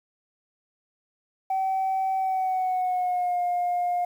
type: tone with pitch glide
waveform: sine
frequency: 765 to 709.7 Hz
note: G5 to F5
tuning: -42 to +28 cents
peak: -21 dBFS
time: 1.5-4.05 s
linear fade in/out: 5 ms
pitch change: -130 cents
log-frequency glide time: 2.17-3.41 s
effects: tanh soft clip ceiling -20 dBFS + 9-bit